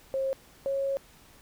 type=tone pair in turn; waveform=sine; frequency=536 / 547.9 Hz; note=C5 / C#5; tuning=+42 / -20 cents; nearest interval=unison; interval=38 cents; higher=second; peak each=-26 dBFS; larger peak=neither; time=0.14-0.33 / 0.66-0.97 s; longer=second; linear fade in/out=0 ms; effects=pink hiss -56 dBFS RMS until 1.41 s